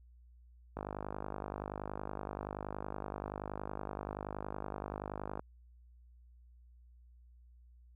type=click train; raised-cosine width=1 ms; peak=-25 dBFS; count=235; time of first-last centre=0.77-5.395 s; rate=50.6 Hz; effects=added 60 Hz sine -57 dBFS peak until 7.95 s